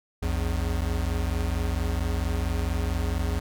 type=tone pair together; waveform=square; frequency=58.97 / 83.4 Hz; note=A#1 / E2; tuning=+21 / +21 cents; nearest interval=tritone; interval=600 cents; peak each=-28 dBFS; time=0.22-3.4 s; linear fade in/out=10 ms; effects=none